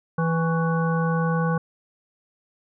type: harmonic tone with a mistuned harmonic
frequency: 164.81 Hz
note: E3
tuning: in tune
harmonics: 1 / 3 / 5 / 7 / 9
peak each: -21 / -28 / -32 / -30 / -32 dBFS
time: 0.18-1.58 s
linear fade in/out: 5 ms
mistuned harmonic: 7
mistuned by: -58 cents
effects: none